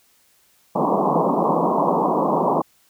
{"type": "band-pass noise", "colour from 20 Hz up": "white", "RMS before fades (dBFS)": -19, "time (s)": [0.75, 2.62], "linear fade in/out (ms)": 10, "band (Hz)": [150, 1100], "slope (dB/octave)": 96, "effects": ["white hiss -59 dBFS RMS until 2.89 s"]}